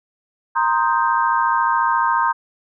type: chord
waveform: sine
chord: C minor seventh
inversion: third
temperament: equal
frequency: 932.3 / 1046.5 / 1244.5 / 1568 Hz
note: Bb5 / C6 / Eb6 / G6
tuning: 0 / 0 / 0 / 0 cents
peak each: -18 / -20 / -23 / -23 dBFS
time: 0.55-2.33 s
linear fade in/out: 20 ms
effects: none